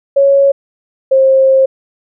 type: tone pair in turn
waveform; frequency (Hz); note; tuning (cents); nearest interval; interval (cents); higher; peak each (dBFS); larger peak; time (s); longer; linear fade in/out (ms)
sine; 554.4 / 532.3; C#5 / C5; 0 / +30; minor second; 70; first; -5; neither; 0.16-0.52 / 1.11-1.66; second; 10
effects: none